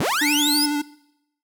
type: linear sweep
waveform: sawtooth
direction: up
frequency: 73.42 to 5274 Hz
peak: -16 dBFS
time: 0-0.66 s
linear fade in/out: 5 ms
type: tone with vibrato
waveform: square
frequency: 293.7 Hz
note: D4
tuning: in tune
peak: -21 dBFS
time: 0.21-0.82 s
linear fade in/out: 10 ms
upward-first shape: sine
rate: 12 Hz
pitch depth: 23 cents each way
effects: noise-tail reverb RT60 0.8 s tail -20 dB re dry